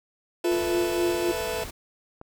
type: chord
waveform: sawtooth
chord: A suspended second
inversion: none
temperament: just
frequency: 440 / 495 / 660 Hz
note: A4 / B4 / E5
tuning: 0 / +4 / +2 cents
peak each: -28 dBFS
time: 0.44-1.64 s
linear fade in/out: 5 ms
type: tone with tremolo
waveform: sine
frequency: 349.2 Hz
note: F4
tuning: in tune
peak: -21 dBFS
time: 0.44-1.32 s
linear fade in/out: 10 ms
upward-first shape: sine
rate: 3.7 Hz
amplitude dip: 55%
type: noise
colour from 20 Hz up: pink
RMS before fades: -39 dBFS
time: 0.51-1.71 s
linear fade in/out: 10 ms
type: click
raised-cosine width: 1 ms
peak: -27 dBFS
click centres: 2.214 s
effects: none